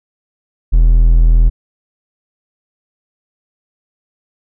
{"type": "tone", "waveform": "triangle", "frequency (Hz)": 41.2, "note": "E1", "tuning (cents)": 0, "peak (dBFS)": -3, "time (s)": [0.72, 1.5], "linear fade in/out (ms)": 20, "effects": []}